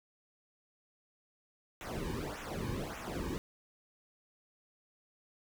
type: noise with flanger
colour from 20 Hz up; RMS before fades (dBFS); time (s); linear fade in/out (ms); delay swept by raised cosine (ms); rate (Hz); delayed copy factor
brown; -39; 1.81-3.38; 0; 0.21 to 1.51; 1.7; -0.9
effects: none